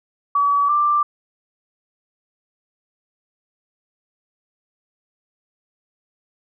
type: tone pair in turn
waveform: sine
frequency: 1141 / 1180.6 Hz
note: C#6 / D6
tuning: +50 / +9 cents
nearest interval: minor second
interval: 59 cents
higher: second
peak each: -14 dBFS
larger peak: neither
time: 0.35-0.69 / 0.69-1.03 s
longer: neither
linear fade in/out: 5 ms
effects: none